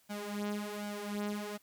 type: tone with flanger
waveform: sawtooth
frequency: 206.7 Hz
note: G#3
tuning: 8 cents flat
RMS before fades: -38 dBFS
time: 0.09-1.58 s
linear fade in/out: 20 ms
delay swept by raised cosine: 1.3 to 4.8 ms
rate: 1.3 Hz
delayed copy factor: +0.75
effects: white hiss -68 dBFS RMS until 1.62 s + MP3 96 kbps